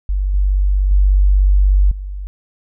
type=tone with level steps; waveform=sine; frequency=48.3 Hz; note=G1; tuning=25 cents flat; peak=-14 / -11 / -8 / -23 dBFS; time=0.09-2.27 s; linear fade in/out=0 ms; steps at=0.34 / 0.91 / 1.91 s; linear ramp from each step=5 ms; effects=none